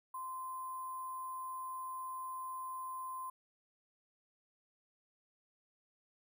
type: tone with sample-and-hold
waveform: sine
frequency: 1038 Hz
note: C6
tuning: 14 cents flat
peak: -40 dBFS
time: 0.14-3.3 s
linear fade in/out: 5 ms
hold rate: 11025 Hz
effects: none